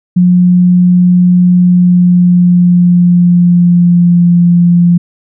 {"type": "tone with pitch glide", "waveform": "sine", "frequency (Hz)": [179, 173.7], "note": ["F3", "F3"], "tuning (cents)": [43, -9], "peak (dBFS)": -3, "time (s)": [0.16, 4.98], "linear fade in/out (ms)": 10, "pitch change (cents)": -52, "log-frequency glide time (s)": [1.56, 4.32], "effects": []}